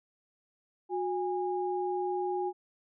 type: tone pair together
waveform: sine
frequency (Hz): 364.1 / 818.8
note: F#4 / G#5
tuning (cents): -28 / -25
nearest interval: octave + major second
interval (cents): 1403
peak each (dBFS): -31 / -33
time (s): 0.89-2.53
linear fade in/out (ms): 50
effects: none